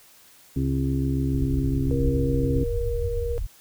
harmonic tone, 67.2 Hz, C2, 47 cents sharp, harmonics 1 / 2 / 4 / 5 / 6, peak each -27 / -25 / -26 / -34 / -37 dBFS, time 0.56-2.64 s, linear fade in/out 5 ms
pink low-pass noise, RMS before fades -28 dBFS, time 1.34-3.47 s, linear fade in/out 5 ms, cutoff 110 Hz, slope 96 dB/octave
sine tone, 472.9 Hz, A#4, 25 cents sharp, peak -27 dBFS, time 1.91-3.38 s, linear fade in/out 0 ms
effects white hiss -53 dBFS RMS until 3.6 s

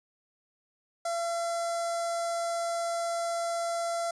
sawtooth tone with notch filter, 679 Hz, F5, 49 cents flat, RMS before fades -31 dBFS, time 1.05-4.11 s, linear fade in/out 5 ms, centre 2700 Hz, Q 0.65, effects resampled to 22050 Hz

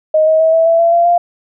sine tone with pitch steps, 624 / 633.8 / 643.8 / 653.9 / 664.2 / 674.6 / 685.2 / 696 Hz, D#5 / D#5 / E5 / E5 / E5 / E5 / F5 / F5, +5 / +32 / -41 / -14 / +13 / +40 / -33 / -6 cents, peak -7 dBFS, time 0.14-1.18 s, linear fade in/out 5 ms, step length 130 ms, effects none

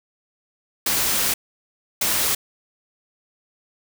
white noise bursts at uneven times, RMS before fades -21 dBFS, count 2, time 0.86-1.34 / 2.01-2.35 s, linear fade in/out 5 ms, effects none

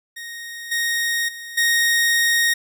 sawtooth tone with level steps, 1864.7 Hz, A#6, in tune, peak -28 / -16 / -29 / -12 dBFS, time 0.16-2.54 s, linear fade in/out 10 ms, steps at 0.71 / 1.28 / 1.57 s, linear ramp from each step 10 ms, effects none

